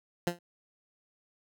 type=tone with exponential decay; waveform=15% pulse; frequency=173.9 Hz; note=F3; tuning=7 cents flat; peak=-18 dBFS; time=0.27-0.39 s; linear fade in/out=2 ms; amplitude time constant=26 ms; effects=none